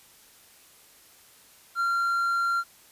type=tone; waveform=triangle; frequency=1379 Hz; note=F6; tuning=22 cents flat; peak=-21 dBFS; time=1.75-2.64 s; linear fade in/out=50 ms; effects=white hiss -55 dBFS RMS until 2.91 s + resampled to 32000 Hz